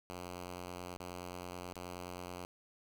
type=tone with dropouts; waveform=5% pulse; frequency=89.4 Hz; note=F2; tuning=41 cents sharp; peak=-32 dBFS; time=0.1-2.45 s; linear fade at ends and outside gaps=0 ms; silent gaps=0.97-1.002 / 1.73-1.756 s; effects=none